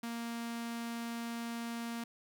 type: tone with notch filter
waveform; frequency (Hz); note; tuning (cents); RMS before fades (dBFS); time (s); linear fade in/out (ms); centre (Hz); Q
sawtooth; 233.1; A#3; 0; -40; 0.03-2.04; 5; 510; 1.8
effects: none